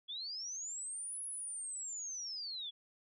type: linear two-way sweep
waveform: sine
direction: up then down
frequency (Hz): 3322 to 10548 to 3322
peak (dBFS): -40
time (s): 0.08-2.71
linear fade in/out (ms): 20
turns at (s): 1.24
effects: none